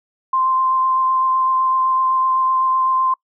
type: tone with vibrato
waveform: sine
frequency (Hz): 1044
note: C6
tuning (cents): -4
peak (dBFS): -14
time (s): 0.33-3.14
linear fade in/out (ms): 5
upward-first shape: sine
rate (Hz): 7.9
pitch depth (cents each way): 10
effects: noise-tail reverb RT60 0.1 s tail -25 dB re dry